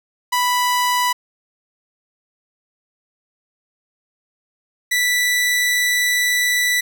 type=tone pair in turn; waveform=sawtooth; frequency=987.8 / 1971.6 Hz; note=B5 / B6; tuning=0 / -3 cents; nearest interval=octave; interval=1197 cents; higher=second; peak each=-12 dBFS; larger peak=neither; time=0.32-1.13 / 4.91-6.81 s; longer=second; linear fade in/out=10 ms; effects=none